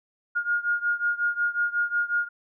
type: beating tone pair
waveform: sine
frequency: 1422 / 1427.5 Hz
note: F6 / F6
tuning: +31 / +37 cents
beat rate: 5.5 Hz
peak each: -25 / -27 dBFS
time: 0.35-2.29 s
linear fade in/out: 20 ms
effects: none